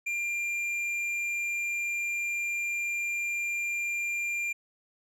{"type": "tone with tanh clipping", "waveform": "sine", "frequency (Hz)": 2389, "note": "D7", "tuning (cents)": 29, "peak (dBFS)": -30, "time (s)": [0.06, 4.53], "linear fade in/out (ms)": 10, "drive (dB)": 8, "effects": []}